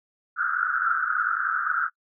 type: band-pass noise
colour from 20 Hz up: white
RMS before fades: -25 dBFS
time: 0.36-1.9 s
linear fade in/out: 50 ms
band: 1300 to 1500 Hz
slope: 96 dB/octave
effects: noise-tail reverb RT60 0.1 s tail -25 dB re dry